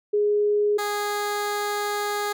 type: tone pair in turn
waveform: sine / 15% pulse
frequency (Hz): 415.3 / 413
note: G#4 / G#4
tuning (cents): 0 / -10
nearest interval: unison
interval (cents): 10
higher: first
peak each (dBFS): -18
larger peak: neither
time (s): 0.13-0.78 / 0.78-2.33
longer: second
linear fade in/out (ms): 10
effects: none